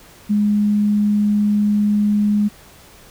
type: tone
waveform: sine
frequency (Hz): 207.7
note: G#3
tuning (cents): 0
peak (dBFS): -13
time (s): 0.29-2.49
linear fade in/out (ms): 20
effects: pink hiss -45 dBFS RMS until 3.1 s